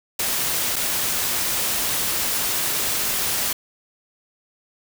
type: noise with dropouts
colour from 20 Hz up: white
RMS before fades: -23 dBFS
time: 0.19-3.53 s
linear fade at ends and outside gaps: 5 ms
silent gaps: 0.759-0.763 s
effects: none